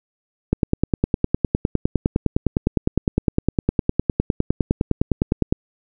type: click train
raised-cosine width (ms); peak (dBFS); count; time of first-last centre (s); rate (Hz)
3; -3; 50; 0.53-5.525; 9.81
effects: none